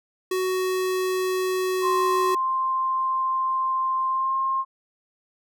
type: tone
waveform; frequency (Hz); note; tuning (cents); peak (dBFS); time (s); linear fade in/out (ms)
square; 371.8; F#4; +8; -23; 0.31-2.35; 5
type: tone with pitch glide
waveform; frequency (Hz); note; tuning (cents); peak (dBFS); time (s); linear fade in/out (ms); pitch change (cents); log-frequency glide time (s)
sine; 1049 to 1064.9; C6 to C6; +4 to +30; -21; 1.81-4.65; 50; +26; 4.09-4.35
effects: none